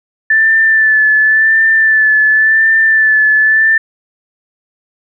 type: tone with vibrato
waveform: sine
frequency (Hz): 1757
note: A6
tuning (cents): -3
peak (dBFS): -6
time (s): 0.3-3.78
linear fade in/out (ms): 5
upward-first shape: sine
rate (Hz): 0.92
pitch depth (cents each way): 29
effects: none